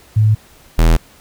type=tone pair in turn; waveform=sine / square; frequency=107.8 / 40.86 Hz; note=A2 / E1; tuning=-35 / -14 cents; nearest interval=octave + perfect fourth; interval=1679 cents; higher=first; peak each=-8 dBFS; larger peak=neither; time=0.16-0.35 / 0.78-0.97 s; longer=neither; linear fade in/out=10 ms; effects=pink hiss -46 dBFS RMS until 1.2 s